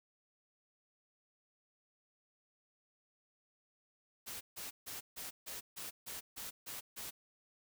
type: noise bursts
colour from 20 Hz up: white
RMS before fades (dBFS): -45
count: 10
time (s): 4.26-7.11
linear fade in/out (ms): 20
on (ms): 150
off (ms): 150
effects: none